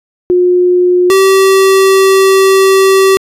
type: tone pair in turn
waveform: sine / square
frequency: 358.9 / 385.3 Hz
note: F4 / G4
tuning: +47 / -30 cents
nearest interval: minor second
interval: 123 cents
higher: second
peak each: -5 dBFS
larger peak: neither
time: 0.3-1.1 / 1.1-3.17 s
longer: second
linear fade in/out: 0 ms
effects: resampled to 32000 Hz